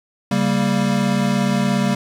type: chord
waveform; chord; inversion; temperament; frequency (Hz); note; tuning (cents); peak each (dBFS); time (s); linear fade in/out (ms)
square; G diminished; second; equal; 138.59 / 196 / 233.1; Db3 / G3 / Bb3; 0 / 0 / 0; -24 / -19 / -22; 0.31-1.95; 5
effects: low-pass 9000 Hz 12 dB/octave + 7-bit